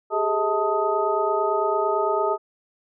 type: tone cluster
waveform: sine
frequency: 397.1 / 426 / 640 / 885 / 1253 Hz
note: G4 / G#4 / D#5 / A5 / D#6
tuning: +22 / +44 / +49 / +10 / +12 cents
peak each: -26 dBFS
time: 0.1-2.38 s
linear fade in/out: 50 ms
effects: none